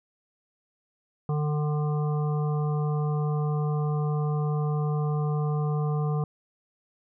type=harmonic tone; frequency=149.6 Hz; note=D3; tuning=32 cents sharp; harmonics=1 / 3 / 5 / 7 / 8; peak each=-24 / -34 / -38 / -41 / -42 dBFS; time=1.29-6.24 s; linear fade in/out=2 ms; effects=none